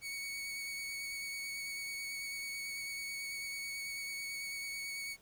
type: tone with vibrato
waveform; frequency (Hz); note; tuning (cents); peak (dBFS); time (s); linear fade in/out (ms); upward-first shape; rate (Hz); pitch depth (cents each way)
sawtooth; 2228; C#7; +8; -36; 0.01-5.17; 50; sine; 9.1; 12
effects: pink hiss -65 dBFS RMS until 5.21 s